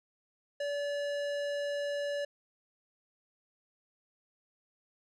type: tone with tanh clipping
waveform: sine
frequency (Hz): 575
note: D5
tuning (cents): -37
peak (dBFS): -34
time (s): 0.6-2.25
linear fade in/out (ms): 5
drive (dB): 18
effects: none